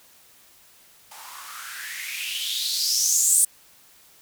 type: noise with band-pass filter sweep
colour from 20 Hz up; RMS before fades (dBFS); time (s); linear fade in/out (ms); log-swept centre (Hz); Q
violet; -25; 1.11-3.45; 5; 810 to 8900; 5.8
effects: white hiss -54 dBFS RMS until 4.21 s